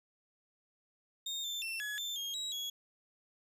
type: tone with pitch steps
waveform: 35% pulse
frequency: 3678 / 3555 / 2691 / 1691 / 3553 / 3247 / 3851 / 3339 Hz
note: A#7 / A7 / E7 / G#6 / A7 / G#7 / B7 / G#7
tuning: -24 / +17 / +35 / +31 / +16 / -40 / -44 / +9 cents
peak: -35 dBFS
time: 1.26-2.7 s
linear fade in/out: 5 ms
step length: 180 ms
effects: resampled to 32000 Hz